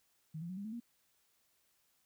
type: tone with pitch steps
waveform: sine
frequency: 157.5 / 170.77 / 185.15 / 200.7 / 217.7 / 236 Hz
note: D#3 / F3 / F#3 / G3 / A3 / A#3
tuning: +21 / -39 / +1 / +41 / -18 / +22 cents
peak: -40 dBFS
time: 0.34-0.802 s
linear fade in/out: 10 ms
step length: 77 ms
effects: white hiss -75 dBFS RMS until 2.05 s